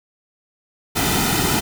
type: noise with comb filter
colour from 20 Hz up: pink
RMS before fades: -19 dBFS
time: 0.95-1.61 s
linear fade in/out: 20 ms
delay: 1.8 ms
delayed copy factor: -0.7
effects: none